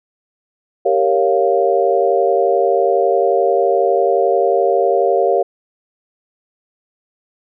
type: chord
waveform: sine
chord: G half-diminished seventh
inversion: none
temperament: equal with one note detuned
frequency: 392 / 463.7 / 554.4 / 698.5 Hz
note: G4 / Bb4 / Db5 / F5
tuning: 0 / -9 / 0 / 0 cents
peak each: -17 dBFS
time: 0.85-5.43 s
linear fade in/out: 10 ms
effects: none